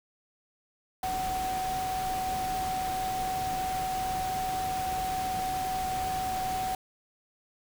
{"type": "tone in noise", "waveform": "sine", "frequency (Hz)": 750, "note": "F#5", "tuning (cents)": 23, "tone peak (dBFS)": -29, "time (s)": [1.03, 6.75], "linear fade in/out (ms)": 2, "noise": "pink", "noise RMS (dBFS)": -38, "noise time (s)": [1.03, 6.75], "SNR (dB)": 6, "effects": []}